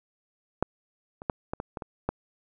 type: clicks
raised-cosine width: 1 ms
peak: -9 / -26 / -11 / -16 / -18 / -20 / -22 / -12 dBFS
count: 8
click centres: 0.626 / 1.219 / 1.298 / 1.535 / 1.601 / 1.772 / 1.822 / 2.09 s
effects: none